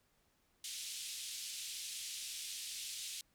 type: band-pass noise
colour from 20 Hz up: pink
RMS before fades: -45 dBFS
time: 0.64-3.21 s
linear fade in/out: 2 ms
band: 3000 to 11000 Hz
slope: 24 dB/octave
effects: pink hiss -75 dBFS RMS until 3.34 s